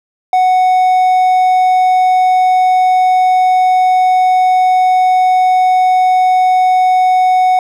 triangle tone, 740 Hz, F#5, in tune, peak -5 dBFS, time 0.33-7.59 s, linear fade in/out 2 ms, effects none

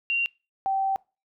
sine tone pair in turn, 2763 / 775.3 Hz, F7 / G5, -19 / -19 cents, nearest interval octave + minor seventh, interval 2200 cents, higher first, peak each -22 dBFS, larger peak neither, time 0.1-0.26 / 0.66-0.96 s, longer second, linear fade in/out 0 ms, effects noise-tail reverb RT60 0.3 s tail -24 dB re dry

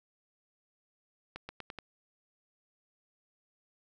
accelerating click train, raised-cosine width 0.3 ms, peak -25 dBFS, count 5, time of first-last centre 1.36-1.787 s, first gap 130 ms, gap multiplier 0.87, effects none

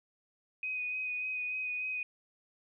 sine tone with vibrato, 2500 Hz, D#7, 8 cents sharp, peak -33 dBFS, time 0.63-2.03 s, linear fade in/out 2 ms, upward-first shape sine, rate 3.4 Hz, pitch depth 17 cents each way, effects none

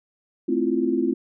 sine chord, F major seventh, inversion first, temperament equal, 220 / 261.6 / 329.6 / 349.2 Hz, A3 / C4 / E4 / F4, 0 / 0 / 0 / 0 cents, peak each -28 / -24 / -25 / -24 dBFS, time 0.48-1.14 s, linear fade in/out 10 ms, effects none

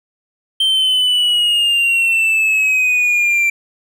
triangle exponential sweep, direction down, 3136 to 2349 Hz, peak -10 dBFS, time 0.6-3.5 s, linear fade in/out 5 ms, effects none

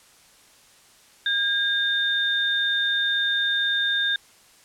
sine tone pair together, 1618 / 3629 Hz, G#6 / A#7, -46 / -47 cents, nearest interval octave + major second, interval 1399 cents, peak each -23 dBFS, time 1.26-4.16 s, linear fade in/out 2 ms, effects white hiss -54 dBFS RMS until 4.64 s + low-pass 10000 Hz 12 dB/octave

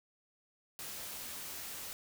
white noise, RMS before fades -44 dBFS, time 0.79-1.93 s, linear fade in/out 0 ms, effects none

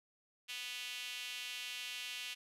sawtooth tone with high-pass filter, 246.9 Hz, B3, in tune, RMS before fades -44 dBFS, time 0.48-2.35 s, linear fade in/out 20 ms, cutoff 2800 Hz, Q 3, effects resampled to 32000 Hz

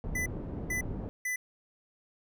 pink low-pass noise, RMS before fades -37 dBFS, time 0.04-1.09 s, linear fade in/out 0 ms, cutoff 430 Hz, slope 12 dB/octave
square tone bursts, 2000 Hz, B6, 21 cents sharp, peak -31 dBFS, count 3, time 0.15-1.36 s, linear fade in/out 5 ms, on 110 ms, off 440 ms
effects none

